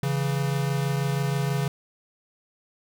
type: tone pair together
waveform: square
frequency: 138.59 / 164.81 Hz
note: C#3 / E3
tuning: 0 / 0 cents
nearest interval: minor third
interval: 300 cents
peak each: -25 / -30 dBFS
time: 0.03-1.68 s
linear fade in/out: 2 ms
effects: none